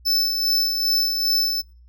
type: tone with tremolo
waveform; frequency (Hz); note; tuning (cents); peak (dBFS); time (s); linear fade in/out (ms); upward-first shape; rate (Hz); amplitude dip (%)
square; 5274; E8; 0; -17; 0.05-1.62; 20; sine; 2.5; 45
effects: noise-tail reverb RT60 0.4 s tail -26 dB re dry + added 60 Hz sine -46 dBFS peak until 1.88 s